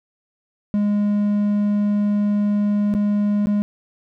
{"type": "tone with dropouts", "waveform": "triangle", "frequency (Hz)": 206.2, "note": "G#3", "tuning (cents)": -12, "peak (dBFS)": -14, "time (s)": [0.74, 3.62], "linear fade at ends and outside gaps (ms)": 0, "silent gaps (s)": [[2.939, 2.949], [3.458, 3.47]], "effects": []}